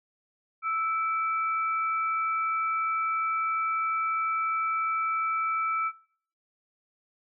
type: tone pair together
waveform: sine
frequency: 1318.5 / 2310 Hz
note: E6 / D7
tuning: 0 / -29 cents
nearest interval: minor seventh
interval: 971 cents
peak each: -26 / -34 dBFS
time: 0.62-5.92 s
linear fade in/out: 50 ms
effects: noise-tail reverb RT60 0.5 s tail -20 dB re dry